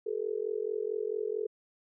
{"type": "tone with amplitude modulation", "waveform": "sine", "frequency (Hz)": 430, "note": "A4", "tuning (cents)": -40, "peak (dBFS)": -26, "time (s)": [0.06, 1.47], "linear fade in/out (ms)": 10, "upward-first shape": "sine", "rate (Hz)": 44.5, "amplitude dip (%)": 100, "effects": []}